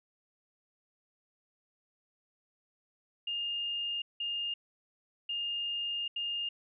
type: tone bursts at uneven times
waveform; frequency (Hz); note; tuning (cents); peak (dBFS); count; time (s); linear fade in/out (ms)
sine; 2824; F7; +19; -32; 4; 3.27-4.02 / 4.2-4.54 / 5.29-6.08 / 6.16-6.49; 5
effects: none